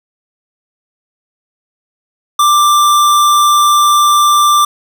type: tone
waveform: square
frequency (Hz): 1181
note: D6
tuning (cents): +9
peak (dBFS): -7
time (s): 2.39-4.65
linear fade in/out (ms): 5
effects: none